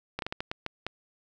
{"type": "slowing click train", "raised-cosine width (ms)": 0.3, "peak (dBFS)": -16, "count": 8, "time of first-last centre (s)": [0.19, 0.866], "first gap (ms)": 32, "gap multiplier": 1.36, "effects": []}